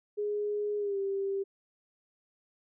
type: tone with pitch glide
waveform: sine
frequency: 415.3 to 392.9 Hz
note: G#4 to G4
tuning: 0 to +4 cents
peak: -29 dBFS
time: 0.17-1.44 s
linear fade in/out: 20 ms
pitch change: -96 cents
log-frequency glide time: 0.78-0.98 s
effects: none